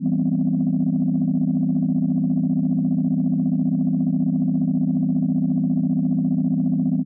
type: chord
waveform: sine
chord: C major seventh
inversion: first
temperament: equal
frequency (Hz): 164.81 / 196 / 246.9 / 261.6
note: E3 / G3 / B3 / C4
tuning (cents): 0 / 0 / 0 / 0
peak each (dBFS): -22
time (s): 0-7.05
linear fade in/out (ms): 50
effects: tanh soft clip ceiling -11 dBFS